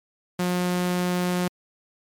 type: tone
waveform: sawtooth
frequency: 179.1 Hz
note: F3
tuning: 44 cents sharp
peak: -18 dBFS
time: 0.39-1.48 s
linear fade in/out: 5 ms
effects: MP3 96 kbps